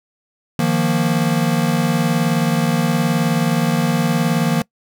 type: chord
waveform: square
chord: Eb suspended second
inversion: none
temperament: equal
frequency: 155.56 / 174.61 / 233.1 Hz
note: Eb3 / F3 / Bb3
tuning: 0 / 0 / 0 cents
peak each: -20 dBFS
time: 0.59-4.62 s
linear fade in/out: 2 ms
effects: noise-tail reverb RT60 0.1 s tail -23 dB re dry